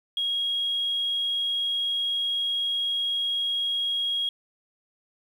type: tone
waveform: sine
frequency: 3288 Hz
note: G#7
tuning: 18 cents flat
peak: -23 dBFS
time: 0.17-4.29 s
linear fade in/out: 2 ms
effects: tanh soft clip ceiling -19 dBFS + 9-bit